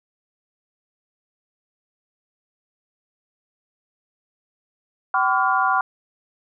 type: tone cluster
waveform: sine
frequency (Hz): 767 / 1013 / 1146 / 1410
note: G5 / B5 / D6 / F6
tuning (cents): -38 / +44 / -43 / +16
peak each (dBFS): -22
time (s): 5.14-5.81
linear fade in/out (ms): 2
effects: none